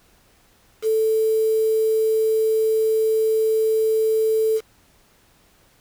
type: tone with quantisation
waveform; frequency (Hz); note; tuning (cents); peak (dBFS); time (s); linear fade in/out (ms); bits
sine; 440; A4; 0; -16; 0.82-4.61; 50; 6
effects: pink hiss -57 dBFS RMS until 5.8 s